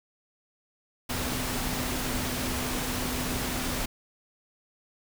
sine tone in noise, 250.9 Hz, B3, 28 cents sharp, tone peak -36 dBFS, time 1.09-3.86 s, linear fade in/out 10 ms, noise pink, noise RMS -31 dBFS, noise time 1.09-3.86 s, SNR -8 dB, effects none

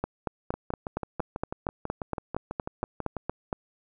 two click trains, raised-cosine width 1 ms, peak -14 / -18 dBFS, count 16 / 17, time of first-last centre 0.04-3.528 / 0.54-3.167 s, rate 4.3 / 6.09 Hz, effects none

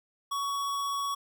square tone, 1121 Hz, C#6, 19 cents sharp, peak -30 dBFS, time 0.31-1.15 s, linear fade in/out 10 ms, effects none

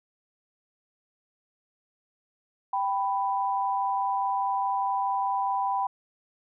sine tone pair together, 784 / 991.2 Hz, G5 / B5, 0 / +6 cents, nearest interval major third, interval 406 cents, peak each -27 dBFS, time 2.73-5.87 s, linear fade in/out 5 ms, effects none

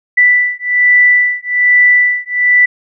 sine beating tone pair, 1975.5 / 1976.7 Hz, B6 / B6, 0 / +1 cents, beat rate 1.2 Hz, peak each -10 dBFS, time 0.17-2.66 s, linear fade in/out 10 ms, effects none

